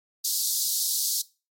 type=high-pass noise; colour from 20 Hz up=pink; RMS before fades=-26 dBFS; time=0.24-1.22 s; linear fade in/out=10 ms; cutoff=4100 Hz; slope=48 dB/octave; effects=noise-tail reverb RT60 0.3 s tail -20 dB re dry + MP3 64 kbps